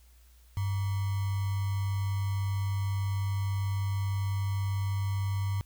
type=tone with sample-and-hold; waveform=sine; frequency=98.2 Hz; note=G2; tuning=4 cents sharp; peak=-27 dBFS; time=0.57-5.61 s; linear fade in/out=0 ms; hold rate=1050 Hz; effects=added 60 Hz sine -55 dBFS peak until 5.65 s + white hiss -65 dBFS RMS until 5.65 s